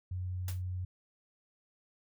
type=tone; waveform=sine; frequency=91.2 Hz; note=F#2; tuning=24 cents flat; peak=-34 dBFS; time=0.11-0.85 s; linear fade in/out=5 ms
type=noise with exponential decay; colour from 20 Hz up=white; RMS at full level=-40 dBFS; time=0.48-0.62 s; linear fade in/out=2 ms; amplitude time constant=30 ms
effects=none